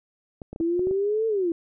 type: clicks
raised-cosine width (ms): 2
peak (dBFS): -23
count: 7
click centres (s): 0.418 / 0.53 / 0.561 / 0.608 / 0.794 / 0.871 / 0.911
type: exponential two-way sweep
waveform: sine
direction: up then down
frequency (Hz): 325.7 to 453.6 to 325.7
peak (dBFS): -21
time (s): 0.6-1.52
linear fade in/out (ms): 2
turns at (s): 1.27
effects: none